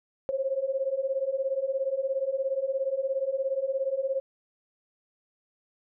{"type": "beating tone pair", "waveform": "sine", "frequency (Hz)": [526, 543], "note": ["C5", "C#5"], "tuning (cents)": [9, -36], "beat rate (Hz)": 17, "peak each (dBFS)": [-30, -28], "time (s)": [0.29, 4.2], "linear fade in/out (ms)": 0, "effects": []}